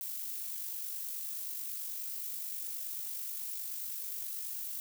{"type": "noise with amplitude modulation", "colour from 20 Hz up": "violet", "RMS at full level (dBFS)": -38, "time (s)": [0.01, 4.8], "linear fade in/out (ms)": 0, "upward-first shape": "sine", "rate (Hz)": 49.4, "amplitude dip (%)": 35, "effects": []}